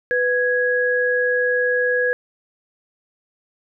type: tone pair together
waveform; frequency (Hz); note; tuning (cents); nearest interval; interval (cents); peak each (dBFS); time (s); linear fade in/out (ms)
sine; 496.2 / 1661.2; B4 / G#6; +8 / 0; octave + major sixth; 2092; -19; 0.11-2.13; 0
effects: none